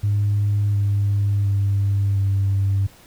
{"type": "tone with pitch steps", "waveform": "sine", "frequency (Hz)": [102.6, 101.13, 99.68, 98.25], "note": ["G#2", "G#2", "G2", "G2"], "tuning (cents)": [-21, -46, 29, 4], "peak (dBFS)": -15, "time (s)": [0.03, 2.87], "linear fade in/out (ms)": 10, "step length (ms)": 710, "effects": ["tanh soft clip ceiling -13 dBFS", "pink hiss -49 dBFS RMS until 3.06 s"]}